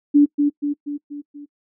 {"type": "tone with echo", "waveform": "sine", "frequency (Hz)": 290, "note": "D4", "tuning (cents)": -22, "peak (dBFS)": -8, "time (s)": [0.14, 0.26], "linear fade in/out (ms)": 20, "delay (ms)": 240, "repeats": 5, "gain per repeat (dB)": -5, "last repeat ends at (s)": 1.46, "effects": ["noise-tail reverb RT60 0.1 s tail -24 dB re dry"]}